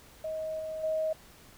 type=tone with level steps; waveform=sine; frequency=631 Hz; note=D#5; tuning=24 cents sharp; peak=-32 / -34 / -27 dBFS; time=0.24-1.13 s; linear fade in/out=5 ms; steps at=0.59 / 0.83 s; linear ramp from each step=10 ms; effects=pink hiss -55 dBFS RMS until 1.57 s